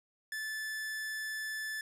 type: tone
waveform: 45% pulse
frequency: 1745 Hz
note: A6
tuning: 15 cents flat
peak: -36 dBFS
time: 0.32-1.81 s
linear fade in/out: 2 ms
effects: resampled to 32000 Hz